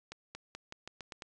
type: accelerating click train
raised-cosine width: 0.2 ms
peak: -26 dBFS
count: 8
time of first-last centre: 0.12-1.222 s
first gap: 230 ms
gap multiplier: 0.87
effects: resampled to 22050 Hz + 10-bit